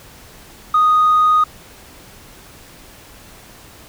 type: tone with tanh clipping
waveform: triangle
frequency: 1242 Hz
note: D#6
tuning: 3 cents flat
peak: -10 dBFS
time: 0.74-1.44 s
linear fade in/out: 5 ms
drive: 5 dB
effects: pink hiss -42 dBFS RMS until 3.88 s